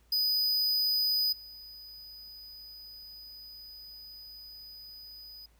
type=tone with level steps; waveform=square; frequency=4978 Hz; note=D#8; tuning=in tune; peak=-26 / -46 dBFS; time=0.12-5.46 s; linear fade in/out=5 ms; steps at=1.32 s; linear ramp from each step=10 ms; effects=added 56 Hz sine -61 dBFS peak until 5.59 s + pink hiss -69 dBFS RMS until 5.59 s